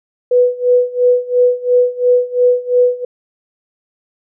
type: tone with tremolo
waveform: sine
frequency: 493.9 Hz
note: B4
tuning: in tune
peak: -6 dBFS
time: 0.31-3.05 s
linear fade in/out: 5 ms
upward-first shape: sine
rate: 2.9 Hz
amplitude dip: 90%
effects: none